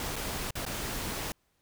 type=noise with dropouts; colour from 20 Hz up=pink; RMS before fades=-35 dBFS; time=0-1.32 s; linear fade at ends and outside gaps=1 ms; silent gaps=0.158-0.163 / 0.507-0.554 / 0.652-0.664 s; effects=pink hiss -73 dBFS RMS until 1.61 s